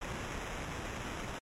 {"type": "noise with sample-and-hold", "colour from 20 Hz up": "pink", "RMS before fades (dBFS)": -40, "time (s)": [0.01, 1.39], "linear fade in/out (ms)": 10, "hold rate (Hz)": 4410, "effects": ["low-pass 9000 Hz 12 dB/octave", "MP3 64 kbps"]}